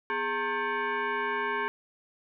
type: tone with frequency modulation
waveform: sine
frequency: 249.6 Hz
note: B3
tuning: 19 cents sharp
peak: -27 dBFS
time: 0.1-1.68 s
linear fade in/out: 0 ms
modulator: 663 Hz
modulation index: 2.7
effects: none